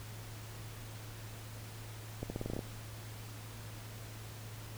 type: accelerating click train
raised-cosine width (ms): 2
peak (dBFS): -24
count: 9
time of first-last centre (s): 2.23-2.592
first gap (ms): 70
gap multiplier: 0.87
effects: added 109 Hz sine -46 dBFS peak until 4.77 s + pink hiss -51 dBFS RMS until 4.77 s